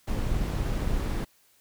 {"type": "noise with amplitude modulation", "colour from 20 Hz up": "brown", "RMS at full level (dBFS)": -26, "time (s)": [0.07, 1.25], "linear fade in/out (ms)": 10, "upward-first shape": "sine", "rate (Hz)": 251, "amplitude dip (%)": 35, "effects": ["white hiss -63 dBFS RMS until 1.6 s"]}